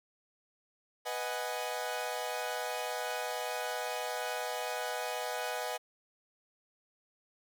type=chord; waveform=sawtooth; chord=G# minor seventh; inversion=first; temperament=equal; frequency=493.9 / 622.3 / 740 / 830.6 Hz; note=B4 / D#5 / F#5 / G#5; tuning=0 / 0 / 0 / 0 cents; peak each=-36 / -36 / -36 / -37 dBFS; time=1.05-5.78 s; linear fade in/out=20 ms; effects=none